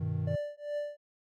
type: chord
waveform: triangle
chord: G augmented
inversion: none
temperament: equal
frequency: 98 / 123.47 / 155.56 Hz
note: G2 / B2 / D#3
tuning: 0 / 0 / 0 cents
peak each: -32 / -34 / -31 dBFS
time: 0-0.36 s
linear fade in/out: 10 ms
type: tone with tremolo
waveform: triangle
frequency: 587.3 Hz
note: D5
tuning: in tune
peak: -28 dBFS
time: 0.27-0.97 s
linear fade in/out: 5 ms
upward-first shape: triangle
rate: 2.5 Hz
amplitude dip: 100%
effects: none

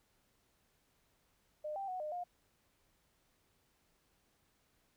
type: tone with pitch steps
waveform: sine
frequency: 606 / 785 / 738 / 608 / 711 Hz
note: D#5 / G5 / F#5 / D#5 / F5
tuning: -46 / +2 / -5 / -40 / +31 cents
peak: -38 dBFS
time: 1.64-2.24 s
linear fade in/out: 10 ms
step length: 120 ms
effects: pink hiss -75 dBFS RMS until 4.96 s

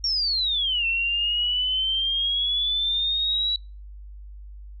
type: exponential two-way sweep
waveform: sine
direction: down then up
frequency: 5600 to 2693 to 3926 Hz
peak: -21 dBFS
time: 0.04-3.56 s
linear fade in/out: 2 ms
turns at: 0.86 s
effects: noise-tail reverb RT60 0.3 s tail -25 dB re dry + added 50 Hz sine -38 dBFS peak until 4.8 s

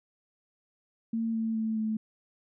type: tone with pitch steps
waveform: sine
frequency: 226.8 / 223.9 / 221.1 / 218.3 Hz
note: A#3 / A3 / A3 / A3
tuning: -47 / +30 / +9 / -13 cents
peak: -27 dBFS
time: 1.13-1.97 s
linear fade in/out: 5 ms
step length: 210 ms
effects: none

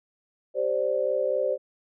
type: chord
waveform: sine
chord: G suspended fourth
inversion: none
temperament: equal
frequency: 392 / 523.3 / 587.3 Hz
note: G4 / C5 / D5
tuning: 0 / 0 / 0 cents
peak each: -31 / -25 / -27 dBFS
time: 0.54-1.58 s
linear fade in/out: 50 ms
effects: none

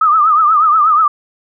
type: tone with vibrato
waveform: sine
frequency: 1244.5 Hz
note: D#6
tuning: in tune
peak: -7 dBFS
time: 0.01-1.08 s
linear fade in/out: 5 ms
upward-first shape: triangle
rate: 8.3 Hz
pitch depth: 120 cents each way
effects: none

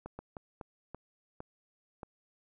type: slowing click train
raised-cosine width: 1 ms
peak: -28 dBFS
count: 7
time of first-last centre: 0.06-2.032 s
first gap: 130 ms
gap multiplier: 1.37
effects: none

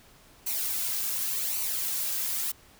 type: noise with flanger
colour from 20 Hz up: blue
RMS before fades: -30 dBFS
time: 0.46-2.52 s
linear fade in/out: 10 ms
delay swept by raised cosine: 0.57 to 2.87 ms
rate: 0.89 Hz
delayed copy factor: -0.6
effects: pink hiss -56 dBFS RMS until 2.79 s

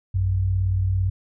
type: tone pair together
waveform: sine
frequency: 56.46 / 94.3 Hz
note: A1 / F#2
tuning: +45 / +33 cents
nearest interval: major sixth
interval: 888 cents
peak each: -27 / -19 dBFS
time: 0.14-1.1 s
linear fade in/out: 10 ms
effects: none

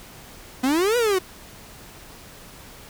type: exponential two-way sweep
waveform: 45% pulse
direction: up then down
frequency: 246.9 to 497.9 to 359.3 Hz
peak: -18 dBFS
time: 0.63-1.19 s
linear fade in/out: 10 ms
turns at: 0.97 s
effects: pink hiss -44 dBFS RMS until 2.89 s

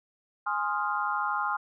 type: chord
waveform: sine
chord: F minor seventh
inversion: first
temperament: equal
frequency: 830.6 / 1046.5 / 1244.5 / 1396.9 Hz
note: Ab5 / C6 / Eb6 / F6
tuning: 0 / 0 / 0 / 0 cents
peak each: -32 dBFS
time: 0.46-1.57 s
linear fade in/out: 10 ms
effects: none

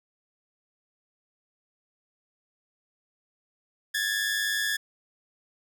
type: tone pair together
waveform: sawtooth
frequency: 1661.6 / 1762 Hz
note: G#6 / A6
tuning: 0 / +2 cents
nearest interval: minor second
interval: 102 cents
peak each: -25 dBFS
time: 3.94-4.77 s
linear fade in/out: 10 ms
effects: none

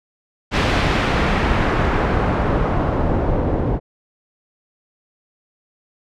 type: noise with low-pass filter sweep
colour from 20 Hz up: pink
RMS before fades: -18 dBFS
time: 0.51-3.8 s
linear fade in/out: 50 ms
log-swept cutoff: 3400 to 570 Hz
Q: 0.86
effects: none

